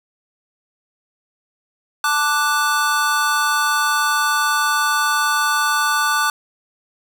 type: chord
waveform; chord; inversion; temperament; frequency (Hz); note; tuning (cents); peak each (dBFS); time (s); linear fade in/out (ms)
square; D major; second; equal; 880 / 1174.7 / 1480; A5 / D6 / F#6; 0 / 0 / 0; -24 / -20 / -20; 2.04-6.3; 2
effects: none